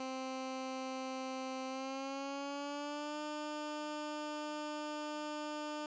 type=tone with pitch glide; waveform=15% pulse; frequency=261.6 to 300.5 Hz; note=C4 to D4; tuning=0 to +40 cents; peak=-33 dBFS; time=0-5.86 s; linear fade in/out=2 ms; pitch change=+240 cents; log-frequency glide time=1.67-3.2 s; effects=resampled to 16000 Hz